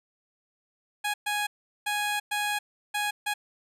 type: tone bursts at uneven times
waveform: 15% pulse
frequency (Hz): 830.6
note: G#5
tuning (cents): 0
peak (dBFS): -20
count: 6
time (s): 1.04-1.14 / 1.26-1.47 / 1.86-2.2 / 2.31-2.59 / 2.94-3.11 / 3.26-3.34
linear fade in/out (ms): 10
effects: resampled to 32000 Hz